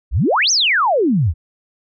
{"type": "exponential two-way sweep", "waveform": "sine", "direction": "up then down", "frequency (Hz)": [46.47, 6490, 69.4], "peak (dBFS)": -12, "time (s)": [0.11, 1.34], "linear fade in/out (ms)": 50, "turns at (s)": 0.51, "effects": []}